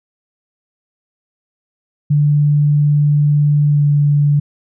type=tone with pitch glide; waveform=sine; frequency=147 to 145.48 Hz; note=D3 to D3; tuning=+2 to -16 cents; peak=-9 dBFS; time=2.1-4.4 s; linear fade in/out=10 ms; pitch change=-18 cents; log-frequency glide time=3.69-3.83 s; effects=none